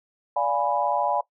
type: chord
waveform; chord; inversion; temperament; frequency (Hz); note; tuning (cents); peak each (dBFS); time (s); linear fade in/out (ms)
sine; D diminished seventh; none; equal with one note detuned; 582.9 / 698.5 / 830.6 / 987.8; D5 / F5 / Ab5 / Cb6; -13 / 0 / 0 / 0; -27 / -28 / -25 / -27; 0.36-1.21; 5
effects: noise-tail reverb RT60 0.1 s tail -19 dB re dry